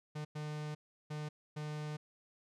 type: tone bursts at uneven times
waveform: 45% pulse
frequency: 150.9 Hz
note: D3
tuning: 47 cents sharp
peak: -39 dBFS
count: 4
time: 0.15-0.25 / 0.35-0.75 / 1.1-1.29 / 1.56-1.97 s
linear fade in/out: 10 ms
effects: low-pass 7000 Hz 12 dB/octave